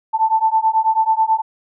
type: beating tone pair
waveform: sine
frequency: 880 / 889.2 Hz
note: A5 / A5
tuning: 0 / +18 cents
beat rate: 9.2 Hz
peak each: -16 / -16 dBFS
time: 0.13-1.42 s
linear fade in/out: 20 ms
effects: none